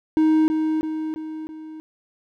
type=tone with echo; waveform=triangle; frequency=313.6 Hz; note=D#4; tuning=14 cents sharp; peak=-12 dBFS; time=0.17-0.48 s; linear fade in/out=0 ms; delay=330 ms; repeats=4; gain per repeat=-5 dB; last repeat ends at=1.8 s; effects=none